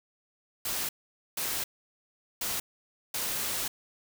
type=noise bursts at uneven times; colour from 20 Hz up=white; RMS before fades=-32 dBFS; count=4; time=0.65-0.89 / 1.37-1.64 / 2.41-2.6 / 3.14-3.68 s; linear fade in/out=5 ms; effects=none